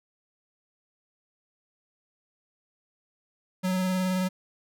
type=tone with vibrato; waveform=square; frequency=185.2 Hz; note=F#3; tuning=2 cents sharp; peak=-25 dBFS; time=3.63-4.29 s; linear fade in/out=20 ms; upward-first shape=sine; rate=19 Hz; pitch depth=20 cents each way; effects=none